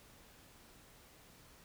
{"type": "silence", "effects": ["pink hiss -61 dBFS RMS until 1.64 s"]}